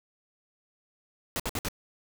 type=noise bursts; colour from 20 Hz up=pink; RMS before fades=-31 dBFS; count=4; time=1.36-1.685 s; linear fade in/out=0 ms; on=37 ms; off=59 ms; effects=none